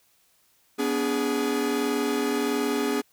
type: chord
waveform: 45% pulse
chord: G# diminished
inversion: first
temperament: equal with one note detuned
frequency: 246.9 / 288.3 / 415.3 Hz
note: B3 / D4 / G#4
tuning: 0 / -32 / 0 cents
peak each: -29 / -28 / -27 dBFS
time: 0.78-3.02 s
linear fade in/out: 20 ms
effects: white hiss -64 dBFS RMS until 3.12 s